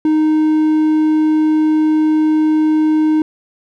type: tone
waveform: triangle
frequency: 310 Hz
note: D#4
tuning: 6 cents flat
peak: -8 dBFS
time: 0.05-3.22 s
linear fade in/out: 2 ms
effects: none